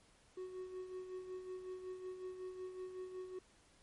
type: tone with tremolo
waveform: triangle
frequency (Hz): 370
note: F#4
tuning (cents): 0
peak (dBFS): -40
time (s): 0.37-3.39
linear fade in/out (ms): 5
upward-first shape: sine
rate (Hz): 5.4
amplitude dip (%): 55
effects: pink hiss -68 dBFS RMS until 3.82 s + MP3 48 kbps